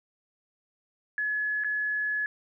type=tone with dropouts; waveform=sine; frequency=1701 Hz; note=G#6; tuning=41 cents sharp; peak=-26 dBFS; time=1.18-2.26 s; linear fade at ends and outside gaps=1 ms; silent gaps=1.637-1.645 s; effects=none